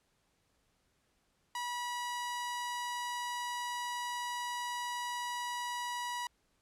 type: tone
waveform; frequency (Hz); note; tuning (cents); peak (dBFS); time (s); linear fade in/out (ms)
sawtooth; 971; B5; -30; -32; 1.55-6.27; 2
effects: pink hiss -75 dBFS RMS until 6.61 s + low-pass 11000 Hz 12 dB/octave